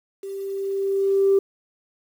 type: tone with level ramp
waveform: sine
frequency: 392 Hz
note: G4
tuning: in tune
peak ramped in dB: -30 to -12 dBFS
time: 0.23-1.39 s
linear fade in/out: 5 ms
effects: tanh soft clip ceiling -9 dBFS + 8-bit